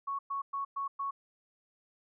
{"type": "tone bursts", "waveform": "sine", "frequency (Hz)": 1108.7, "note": "C#6", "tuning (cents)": 0, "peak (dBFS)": -32, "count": 5, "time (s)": [0.07, 1.11], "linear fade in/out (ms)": 10, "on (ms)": 120, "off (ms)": 110, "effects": []}